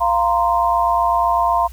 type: tone cluster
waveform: sine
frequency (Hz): 693 / 933 / 1041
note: F5 / A#5 / C6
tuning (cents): -14 / +1 / -9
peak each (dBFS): -18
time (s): 0-1.68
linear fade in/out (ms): 20
effects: added 60 Hz sine -33 dBFS peak until 1.72 s + white hiss -48 dBFS RMS until 1.72 s